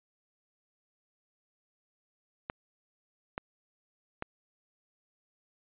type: clicks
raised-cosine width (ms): 0.5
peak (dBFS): -19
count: 3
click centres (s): 2.499 / 3.379 / 4.224
effects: resampled to 8000 Hz